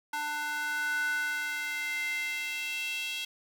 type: tone with high-pass filter sweep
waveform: square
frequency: 297.7 Hz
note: D4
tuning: 24 cents sharp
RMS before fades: -33 dBFS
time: 0.13-3.25 s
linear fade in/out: 5 ms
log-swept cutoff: 1100 to 3000 Hz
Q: 5.3
effects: 10-bit